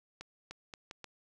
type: accelerating click train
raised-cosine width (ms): 0.2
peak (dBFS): -27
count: 5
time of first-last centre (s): 0.21-1.043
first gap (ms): 300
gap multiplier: 0.76
effects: none